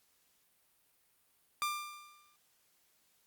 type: tone with exponential decay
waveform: sawtooth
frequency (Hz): 1191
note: D6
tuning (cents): +24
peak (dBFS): -27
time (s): 1.62-2.36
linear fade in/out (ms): 0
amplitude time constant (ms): 160
effects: white hiss -72 dBFS RMS until 3.26 s + Opus 48 kbps